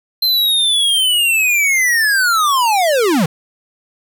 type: linear sweep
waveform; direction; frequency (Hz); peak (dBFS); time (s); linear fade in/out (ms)
square; down; 4135 to 142.4; -12; 0.22-3.26; 5
effects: none